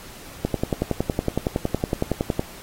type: click train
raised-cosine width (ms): 2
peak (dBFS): -7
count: 22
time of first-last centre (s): 0.45-2.394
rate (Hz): 10.8
effects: pink hiss -42 dBFS RMS until 2.62 s + AAC 48 kbps